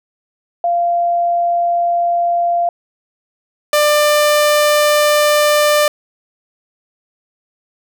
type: tone pair in turn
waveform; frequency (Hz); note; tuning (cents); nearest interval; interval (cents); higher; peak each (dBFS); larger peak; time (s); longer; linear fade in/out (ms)
sine / sawtooth; 692 / 595; F5 / D5; -16 / +22; minor third; 262; first; -12 / -6; second; 0.64-2.69 / 3.73-5.88; second; 2
effects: none